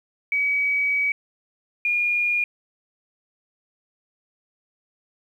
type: tone pair in turn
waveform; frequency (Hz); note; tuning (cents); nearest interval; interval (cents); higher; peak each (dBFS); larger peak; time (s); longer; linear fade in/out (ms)
sine; 2272 / 2427; C#7 / D#7; +42 / -44; minor second; 114; second; -19 / -19; neither; 0.32-1.12 / 1.85-2.44; first; 2
effects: 9-bit

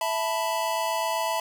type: chord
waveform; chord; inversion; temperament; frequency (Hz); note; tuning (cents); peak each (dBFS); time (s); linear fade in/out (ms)
square; E suspended fourth; none; equal; 659.3 / 880 / 987.8; E5 / A5 / B5; 0 / 0 / 0; -30; 0.01-1.4; 2
effects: none

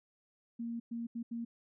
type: tone bursts at uneven times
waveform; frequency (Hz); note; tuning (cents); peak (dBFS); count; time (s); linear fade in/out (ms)
sine; 233.1; A#3; 0; -36; 4; 0.59-0.8 / 0.91-1.07 / 1.15-1.23 / 1.31-1.45; 10
effects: none

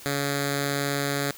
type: tone with notch filter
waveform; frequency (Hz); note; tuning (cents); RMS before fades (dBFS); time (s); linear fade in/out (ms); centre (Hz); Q
5% pulse; 141.2; C#3; +32; -27; 0.06-1.31; 0; 950; 1.2
effects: white hiss -45 dBFS RMS until 1.37 s

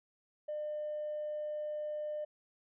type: tone with tanh clipping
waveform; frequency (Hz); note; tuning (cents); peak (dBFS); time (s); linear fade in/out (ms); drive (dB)
triangle; 602; D5; +43; -35; 0.48-2.25; 10; 1
effects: resampled to 8000 Hz

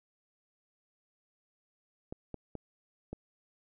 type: clicks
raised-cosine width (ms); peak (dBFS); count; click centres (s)
2; -26; 4; 2.125 / 2.343 / 2.553 / 3.13
effects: none

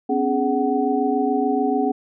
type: tone cluster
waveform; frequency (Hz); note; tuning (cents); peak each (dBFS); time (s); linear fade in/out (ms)
sine; 254.1 / 281 / 418.9 / 748; B3 / C#4 / G#4 / F#5; +49 / +24 / +15 / +19; -23; 0.09-1.92; 10
effects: none

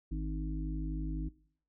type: harmonic tone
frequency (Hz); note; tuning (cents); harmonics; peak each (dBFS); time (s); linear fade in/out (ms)
51.91; G#1; 0; 1 / 3 / 5 / 6; -34 / -41 / -44 / -43; 0.11-1.29; 10
effects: noise-tail reverb RT60 0.6 s tail -21 dB re dry

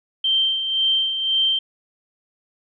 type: tone with tremolo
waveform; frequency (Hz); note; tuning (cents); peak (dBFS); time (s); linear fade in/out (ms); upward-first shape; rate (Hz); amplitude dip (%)
sine; 3136; G7; 0; -15; 0.24-1.59; 5; sine; 1.9; 55
effects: none

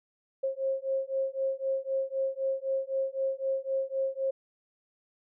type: beating tone pair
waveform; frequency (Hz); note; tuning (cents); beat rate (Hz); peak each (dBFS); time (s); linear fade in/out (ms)
sine; 534 / 537.9; C5 / C5; +35 / +48; 3.9; -31; 0.43-4.31; 10
effects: none

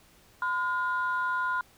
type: tone pair together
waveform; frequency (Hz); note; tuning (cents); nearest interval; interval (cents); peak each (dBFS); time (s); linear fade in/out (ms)
sine; 1016 / 1426.9; B5 / F6; +49 / +37; tritone; 588; -28 / -28; 0.42-1.61; 2
effects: tanh soft clip ceiling -20 dBFS + pink hiss -59 dBFS RMS until 1.77 s

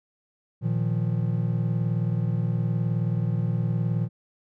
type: chord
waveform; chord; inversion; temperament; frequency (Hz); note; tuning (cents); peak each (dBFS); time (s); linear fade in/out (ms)
triangle; Bb suspended fourth; none; equal; 116.54 / 155.56 / 174.61; Bb2 / Eb3 / F3; 0 / 0 / 0; -23 / -26 / -27; 0.61-4.09; 50
effects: none

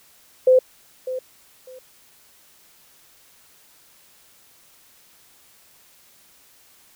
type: tone with echo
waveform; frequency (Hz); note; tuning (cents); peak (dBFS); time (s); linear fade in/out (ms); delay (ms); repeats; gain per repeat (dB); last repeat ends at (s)
sine; 513; C5; -34; -10; 0.47-0.59; 5; 600; 2; -14; 1.79
effects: white hiss -54 dBFS RMS until 6.95 s

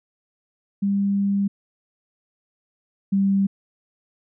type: tone pair in turn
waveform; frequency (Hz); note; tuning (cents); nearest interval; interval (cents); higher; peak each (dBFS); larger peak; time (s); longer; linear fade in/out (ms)
sine; 199.2 / 196.23; G3 / G3; +28 / +2; unison; 26; first; -18 / -16; second; 0.82-1.48 / 3.12-3.47; first; 10
effects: none

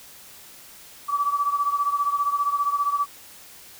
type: beating tone pair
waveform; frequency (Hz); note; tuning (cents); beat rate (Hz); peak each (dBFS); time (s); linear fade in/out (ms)
sine; 1147 / 1162; D6 / D6; -41 / -19; 15; -22 / -26; 1.08-3.06; 20
effects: white hiss -46 dBFS RMS until 3.79 s

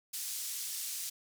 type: band-pass noise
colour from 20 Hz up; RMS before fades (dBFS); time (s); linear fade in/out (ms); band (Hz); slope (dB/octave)
pink; -39; 0.13-1.1; 10; 5700 to 16000; 12
effects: none

